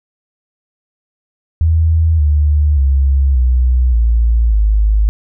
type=tone with pitch steps; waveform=sine; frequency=80.9 / 74.19 / 68.03 / 62.38 / 57.2 / 52.46 Hz; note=E2 / D2 / C#2 / B1 / A#1 / G#1; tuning=-32 / +18 / -32 / +18 / -32 / +18 cents; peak=-8 dBFS; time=1.61-5.09 s; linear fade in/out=0 ms; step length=580 ms; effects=none